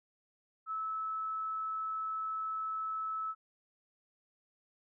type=tone; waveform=sine; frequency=1303 Hz; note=E6; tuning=20 cents flat; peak=-34 dBFS; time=0.66-3.35 s; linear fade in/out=50 ms; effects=none

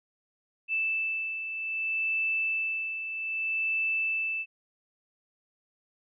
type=beating tone pair; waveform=sine; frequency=2640 / 2640.63 Hz; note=E7 / E7; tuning=+2 / +2 cents; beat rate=0.63 Hz; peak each=-36 / -28 dBFS; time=0.68-4.46 s; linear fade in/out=50 ms; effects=none

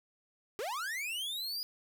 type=linear sweep; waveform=45% pulse; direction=up; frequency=373.2 to 4974 Hz; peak=-35 dBFS; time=0.59-1.63 s; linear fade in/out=0 ms; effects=none

